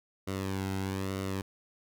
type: tone with flanger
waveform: sawtooth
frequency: 96.2 Hz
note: G2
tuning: 32 cents flat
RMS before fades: -34 dBFS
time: 0.27-1.42 s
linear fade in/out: 10 ms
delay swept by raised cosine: 1.2 to 1.74 ms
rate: 1.1 Hz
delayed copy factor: -0.65
effects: none